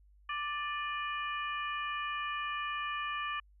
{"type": "harmonic tone with a mistuned harmonic", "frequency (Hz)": 587.3, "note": "D5", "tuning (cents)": 0, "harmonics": [2, 3, 4, 5], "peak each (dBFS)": [-36, -40, -42, -44], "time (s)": [0.29, 3.4], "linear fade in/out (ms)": 5, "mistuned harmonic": 4, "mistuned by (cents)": 53, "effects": ["added 50 Hz sine -59 dBFS peak until 3.6 s"]}